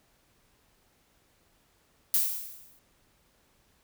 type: noise with exponential decay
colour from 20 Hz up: violet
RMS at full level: -22 dBFS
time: 2.14-2.79 s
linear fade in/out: 1 ms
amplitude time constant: 140 ms
effects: pink hiss -67 dBFS RMS until 3.83 s